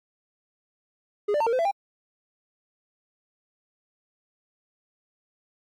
triangle tone with pitch steps, 412.9 / 591 / 904 / 462.2 / 512 / 669 / 797 Hz, G#4 / D5 / A5 / A#4 / C5 / E5 / G5, -10 / +11 / +47 / -15 / -38 / +25 / +28 cents, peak -19 dBFS, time 1.28-1.714 s, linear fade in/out 10 ms, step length 62 ms, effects AAC 64 kbps

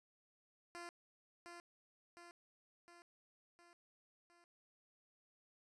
10% pulse tone with echo, 345.5 Hz, F4, 19 cents flat, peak -40 dBFS, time 0.75-0.89 s, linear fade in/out 0 ms, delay 710 ms, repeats 5, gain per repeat -4 dB, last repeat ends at 4.44 s, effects resampled to 24000 Hz

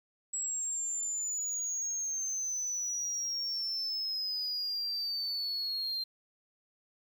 sine exponential sweep, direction down, 7750 to 4158 Hz, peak -30 dBFS, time 0.33-6.04 s, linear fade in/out 10 ms, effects tanh soft clip ceiling -30 dBFS + 10-bit

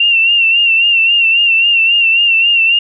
sine tone with vibrato, 2744 Hz, F7, 31 cents flat, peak -7 dBFS, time 0-2.79 s, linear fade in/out 5 ms, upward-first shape sine, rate 3.7 Hz, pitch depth 55 cents each way, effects none

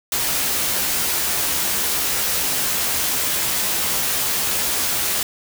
white noise with comb filter, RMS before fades -21 dBFS, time 0.12-5.23 s, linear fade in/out 2 ms, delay 15 ms, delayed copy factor +0.55, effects none

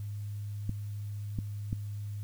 clicks, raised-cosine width 5 ms, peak -20 dBFS, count 3, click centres 0.694 / 1.388 / 1.729 s, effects added 103 Hz sine -35 dBFS peak until 2.23 s + white hiss -61 dBFS RMS until 2.23 s

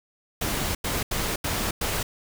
pink noise bursts at uneven times, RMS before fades -27 dBFS, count 5, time 0.41-0.75 / 0.84-1.03 / 1.11-1.36 / 1.44-1.71 / 1.81-2.03 s, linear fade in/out 5 ms, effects none

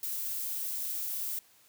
violet noise, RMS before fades -35 dBFS, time 0.03-1.39 s, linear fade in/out 2 ms, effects white hiss -62 dBFS RMS until 1.68 s + high-pass 60 Hz 12 dB/octave

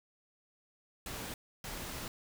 pink noise bursts at uneven times, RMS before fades -42 dBFS, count 2, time 1.06-1.34 / 1.64-2.08 s, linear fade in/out 2 ms, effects none

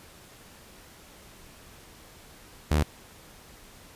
sawtooth tone, 75.7 Hz, D#2, 47 cents flat, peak -17 dBFS, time 2.71-2.83 s, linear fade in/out 0 ms, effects pink hiss -51 dBFS RMS until 3.95 s + resampled to 32000 Hz

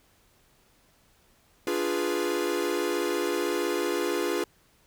45% pulse chord, D diminished seventh, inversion none, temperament equal, 293.7 / 349.2 / 415.3 / 493.9 Hz, D4 / F4 / Ab4 / Cb5, 0 / 0 / 0 / 0 cents, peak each -34 / -29 / -31 / -33 dBFS, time 1.67-4.44 s, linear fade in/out 2 ms, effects pink hiss -63 dBFS RMS until 4.86 s

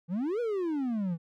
triangle exponential two-way sweep, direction up then down, 159.6 to 493.9 to 159.6 Hz, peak -26 dBFS, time 0.08-1.18 s, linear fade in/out 50 ms, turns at 0.4 s, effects none

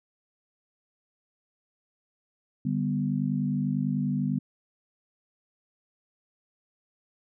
sine chord, G major, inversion second, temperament equal, 146.83 / 196 / 246.9 Hz, D3 / G3 / B3, 0 / 0 / 0 cents, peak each -29 dBFS, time 2.65-4.39 s, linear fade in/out 5 ms, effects none

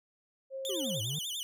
sine tone, 535 Hz, C5, 38 cents sharp, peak -36 dBFS, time 0.5-1.02 s, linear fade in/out 50 ms
sawtooth tone with vibrato, 3268 Hz, G#7, 29 cents flat, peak -32 dBFS, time 0.65-1.43 s, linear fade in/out 0 ms, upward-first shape sine, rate 10 Hz, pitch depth 190 cents each way
triangle linear two-way sweep, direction down then up, 411.9 to 101.7 to 161.4 Hz, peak -33 dBFS, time 0.69-1.19 s, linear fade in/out 5 ms, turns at 1.01 s
effects none

